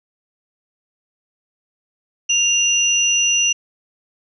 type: tone pair together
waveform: sine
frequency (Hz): 2794 / 5910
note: F7 / F#8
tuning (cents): 0 / -3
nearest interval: octave + minor second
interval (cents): 1297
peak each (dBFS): -16 / -17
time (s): 2.29-3.53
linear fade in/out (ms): 10
effects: none